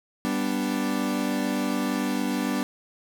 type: chord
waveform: 40% pulse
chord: G major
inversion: none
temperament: equal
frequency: 196 / 246.9 / 293.7 Hz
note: G3 / B3 / D4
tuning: 0 / 0 / 0 cents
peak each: -29 / -27 / -28 dBFS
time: 0.25-2.63 s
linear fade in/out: 0 ms
effects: none